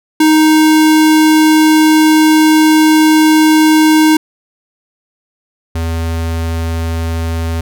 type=tone pair in turn; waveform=square; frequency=311.7 / 82.38 Hz; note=D#4 / E2; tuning=+3 / -1 cents; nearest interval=octave + major seventh; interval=2304 cents; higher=first; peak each=-6 / -15 dBFS; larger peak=first; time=0.2-4.17 / 5.75-7.61 s; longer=first; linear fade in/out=5 ms; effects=none